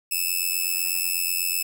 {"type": "tone with amplitude modulation", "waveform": "5% pulse", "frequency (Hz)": 2611, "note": "E7", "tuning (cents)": -17, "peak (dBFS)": -10, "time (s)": [0.11, 1.63], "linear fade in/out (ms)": 10, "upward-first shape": "sine", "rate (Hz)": 88.1, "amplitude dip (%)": 85, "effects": []}